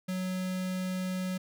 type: tone with notch filter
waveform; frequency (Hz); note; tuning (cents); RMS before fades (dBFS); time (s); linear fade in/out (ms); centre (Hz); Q
square; 185; F#3; 0; -33; 0.08-1.38; 10; 840; 1.8
effects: none